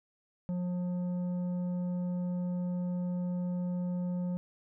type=tone with tanh clipping; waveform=sine; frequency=178.6 Hz; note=F3; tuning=39 cents sharp; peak=-32 dBFS; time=0.49-4.37 s; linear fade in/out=0 ms; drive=8 dB; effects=none